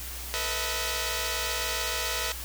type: tone cluster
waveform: 5% pulse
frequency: 448.4 / 495.2 / 639 Hz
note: A4 / B4 / D#5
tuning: +33 / +5 / +46 cents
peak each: -24 / -21 / -21 dBFS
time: 0.34-2.32 s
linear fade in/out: 0 ms
effects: added 60 Hz sine -39 dBFS peak until 2.44 s + white hiss -39 dBFS RMS until 2.44 s